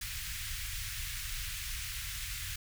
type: band-stop noise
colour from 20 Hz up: pink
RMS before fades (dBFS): -39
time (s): 0.01-2.56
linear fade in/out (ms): 5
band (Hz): 100 to 1700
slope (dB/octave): 24
effects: none